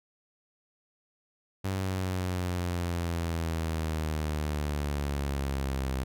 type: exponential sweep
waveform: sawtooth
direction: down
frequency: 96.6 to 65.41 Hz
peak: -25 dBFS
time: 1.64-6.04 s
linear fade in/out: 10 ms
effects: none